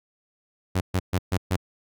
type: tone bursts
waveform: sawtooth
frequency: 92.5 Hz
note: F#2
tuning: in tune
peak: -17 dBFS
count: 5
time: 0.75-1.565 s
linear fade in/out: 10 ms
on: 59 ms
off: 130 ms
effects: none